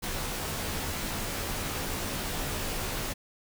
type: noise with comb filter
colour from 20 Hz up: pink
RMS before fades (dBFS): -33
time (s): 0.02-3.14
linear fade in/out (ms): 20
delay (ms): 17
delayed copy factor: -0.7
effects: none